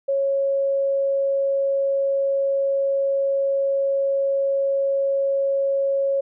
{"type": "tone", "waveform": "sine", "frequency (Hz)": 550, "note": "C#5", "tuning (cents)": -14, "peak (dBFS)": -18, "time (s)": [0.08, 6.21], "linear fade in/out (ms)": 10, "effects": []}